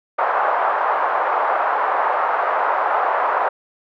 white band-pass noise, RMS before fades -19 dBFS, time 0.18-3.49 s, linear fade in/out 10 ms, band 600 to 1200 Hz, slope 24 dB/octave, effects none

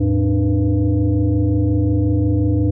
sine tone with frequency modulation, 108.8 Hz, A2, 19 cents flat, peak -13 dBFS, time 0-2.71 s, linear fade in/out 10 ms, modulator 192 Hz, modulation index 1.3, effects none

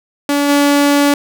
sawtooth tone with level steps, 286.3 Hz, D4, 44 cents flat, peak -8 / -5 dBFS, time 0.29-1.14 s, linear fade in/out 2 ms, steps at 0.48 s, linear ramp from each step 20 ms, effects none

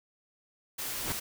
white noise, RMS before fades -36 dBFS, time 0.78-1.2 s, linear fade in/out 10 ms
pink noise with exponential growth, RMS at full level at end -31 dBFS, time 0.85-1.12 s, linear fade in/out 1 ms, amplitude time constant 58 ms
effects none

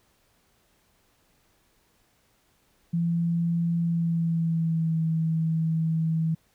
sine tone with pitch glide, 169.1 to 161.46 Hz, E3 to E3, +44 to -36 cents, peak -22 dBFS, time 2.93-6.35 s, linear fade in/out 10 ms, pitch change -80 cents, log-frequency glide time 3.79-5 s, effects pink hiss -66 dBFS RMS until 6.54 s

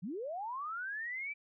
sine linear sweep, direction up, 149.8 to 2349 Hz, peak -37 dBFS, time 0.02-1.34 s, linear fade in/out 20 ms, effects none

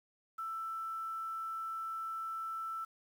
sine tone with quantisation, 1327 Hz, E6, 11 cents sharp, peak -37 dBFS, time 0.38-2.85 s, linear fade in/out 10 ms, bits 10, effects none

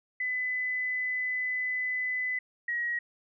sine tone pair in turn, 2007 / 1900.4 Hz, B6 / A#6, +27 / +33 cents, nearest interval minor second, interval 94 cents, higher first, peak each -28 dBFS, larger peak neither, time 0.2-2.39 / 2.68-2.99 s, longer first, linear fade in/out 5 ms, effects none

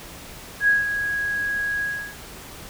sine tone with ADSR envelope, 1655 Hz, G#6, 6 cents flat, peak -13 dBFS, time 0.6-2.16 s, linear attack 77 ms, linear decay 160 ms, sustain -9 dB, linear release 330 ms, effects pink hiss -40 dBFS RMS until 2.69 s

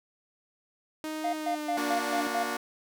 sawtooth tone with pitch glide, 311.1 to 293.8 Hz, D#4 to D4, 0 to +1 cents, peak -29 dBFS, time 1.04-2.27 s, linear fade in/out 0 ms, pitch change -99 cents, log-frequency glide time 1.36-1.83 s
triangle tone bursts, 698.5 Hz, F5, in tune, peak -25 dBFS, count 6, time 1.24-2.436 s, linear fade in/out 5 ms, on 91 ms, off 130 ms
10% pulse chord, Bb augmented, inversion none, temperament just, 233.1 / 291.4 / 364.2 Hz, Bb3 / D4 / F#4, 0 / -13 / -27 cents, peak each -27 dBFS, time 1.77-2.57 s, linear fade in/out 5 ms
effects none

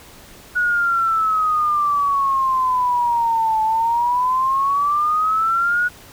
sine exponential two-way sweep, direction down then up, 1466 to 870 to 1466 Hz, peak -15 dBFS, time 0.55-5.89 s, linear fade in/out 20 ms, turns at 3.62 s, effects pink hiss -43 dBFS RMS until 6.12 s

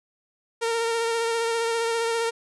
sawtooth tone with vibrato, 460 Hz, A#4, 23 cents flat, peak -19 dBFS, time 0.61-2.31 s, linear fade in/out 20 ms, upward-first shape triangle, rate 15 Hz, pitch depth 27 cents each way, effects resampled to 24000 Hz

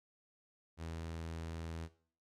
sawtooth tone, 82 Hz, E2, 9 cents flat, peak -38 dBFS, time 0.77-1.89 s, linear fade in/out 50 ms, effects noise-tail reverb RT60 0.5 s tail -17 dB re dry + low-pass 9000 Hz 12 dB/octave

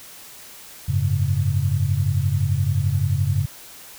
sine chord, F# suspended second, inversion none, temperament just, 92.5 / 104.06 / 138.75 Hz, F#2 / G#2 / C#3, 0 / +4 / +2 cents, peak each -22 dBFS, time 0.88-3.46 s, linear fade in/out 10 ms, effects white hiss -42 dBFS RMS until 3.98 s

